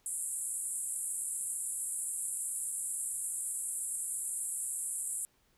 white band-pass noise, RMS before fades -37 dBFS, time 0.06-5.25 s, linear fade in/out 0 ms, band 7700 to 11000 Hz, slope 96 dB/octave, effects pink hiss -71 dBFS RMS until 5.57 s

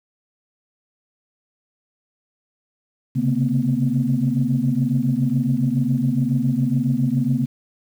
sine tone cluster, 133.3 / 140.5 / 229.8 / 251.9 Hz, C3 / C#3 / A#3 / B3, +33 / +24 / -25 / +34 cents, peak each -22 dBFS, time 3.15-7.46 s, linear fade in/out 20 ms, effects tanh soft clip ceiling -7 dBFS + 8-bit

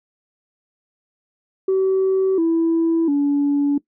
sine tone with pitch steps, 381.2 / 329.9 / 285.6 Hz, G4 / E4 / D4, -48 / +1 / -48 cents, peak -13 dBFS, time 1.68-3.78 s, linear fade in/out 5 ms, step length 700 ms, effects noise-tail reverb RT60 0.1 s tail -20 dB re dry + tanh soft clip ceiling -12 dBFS

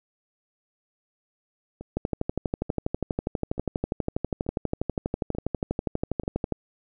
two click trains, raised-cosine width 2 ms, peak -12 / -24 dBFS, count 57 / 6, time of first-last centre 1.97-6.523 / 1.81-6.235 s, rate 12.3 / 1.13 Hz, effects none

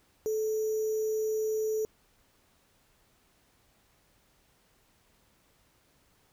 sine tone with sample-and-hold, 434.6 Hz, A4, 21 cents flat, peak -27 dBFS, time 0.26-1.85 s, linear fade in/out 0 ms, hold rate 6300 Hz, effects pink hiss -67 dBFS RMS until 6.32 s

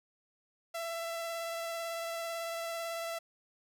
sawtooth tone with vibrato, 668 Hz, E5, 23 cents sharp, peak -32 dBFS, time 0.74-3.19 s, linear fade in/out 10 ms, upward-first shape sine, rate 18 Hz, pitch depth 14 cents each way, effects 12-bit

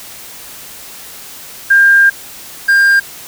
sine / triangle tone pair in turn, 1600 / 1600 Hz, G6 / G6, +35 / +35 cents, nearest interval unison, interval 0 cents, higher neither, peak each -4 dBFS, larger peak neither, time 1.7-2.1 / 2.68-3 s, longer first, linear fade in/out 10 ms, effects white hiss -32 dBFS RMS until 3.27 s

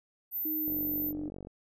sine tone, 14180 Hz, A9, 12 cents sharp, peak -31 dBFS, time 0.31-1.13 s, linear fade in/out 50 ms
sine tone with pitch glide, 311.1 to 301 Hz, D#4 to D4, 0 to +43 cents, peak -34 dBFS, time 0.45-1.29 s, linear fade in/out 5 ms, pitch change -57 cents, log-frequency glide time 0.58-0.84 s
click train, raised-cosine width 2 ms, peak -30 dBFS, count 38, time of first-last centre 0.68-1.471 s, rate 46.8 Hz
effects none

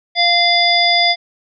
harmonic tone with a mistuned harmonic, 698.5 Hz, F5, in tune, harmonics 1 / 3 / 5 / 7, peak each -16 / -16 / -16 / -16 dBFS, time 0.15-1.16 s, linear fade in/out 50 ms, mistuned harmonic 3, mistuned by -19 cents, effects none

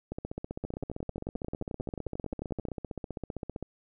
two click trains, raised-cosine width 2 ms, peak -22 / -22 dBFS, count 55 / 24, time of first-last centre 0.12-3.626 / 0.65-2.685 s, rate 15.4 / 11.3 Hz, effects none

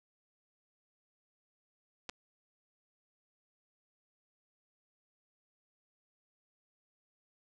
clicks, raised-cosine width 0.2 ms, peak -24 dBFS, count 2, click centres 2.092 / 2.096 s, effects none

